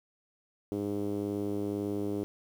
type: tone with low-pass filter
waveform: 5% pulse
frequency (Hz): 102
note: G#2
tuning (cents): -31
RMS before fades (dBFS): -33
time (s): 0.72-2.24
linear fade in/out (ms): 0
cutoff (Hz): 360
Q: 2.8
effects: 9-bit